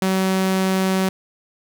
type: tone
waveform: sawtooth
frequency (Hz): 189.3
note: F#3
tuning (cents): +40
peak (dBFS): -13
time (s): 0.02-1.09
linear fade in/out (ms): 2
effects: none